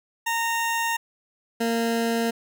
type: tone pair in turn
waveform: 20% pulse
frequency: 922 / 230.5 Hz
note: A#5 / A#3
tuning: -19 / -19 cents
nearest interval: 2 octaves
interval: 2400 cents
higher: first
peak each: -18 / -17 dBFS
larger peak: second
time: 0.26-0.97 / 1.6-2.31 s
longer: neither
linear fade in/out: 10 ms
effects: none